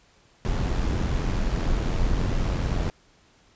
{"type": "noise with amplitude modulation", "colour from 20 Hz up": "brown", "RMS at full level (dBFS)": -22, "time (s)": [0.45, 2.9], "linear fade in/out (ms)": 0, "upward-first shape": "sine", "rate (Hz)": 87.4, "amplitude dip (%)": 45, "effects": ["pink hiss -59 dBFS RMS until 3.55 s", "resampled to 16000 Hz"]}